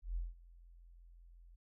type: tone with ADSR envelope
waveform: sine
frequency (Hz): 42.76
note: F1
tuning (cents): -36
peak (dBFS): -34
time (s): 0.02-1.56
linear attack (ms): 140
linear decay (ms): 180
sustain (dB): -22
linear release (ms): 12
effects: none